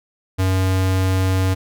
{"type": "tone", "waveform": "square", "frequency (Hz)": 94.1, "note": "F#2", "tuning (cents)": 30, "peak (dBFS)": -16, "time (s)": [0.38, 1.55], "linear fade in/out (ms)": 20, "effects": []}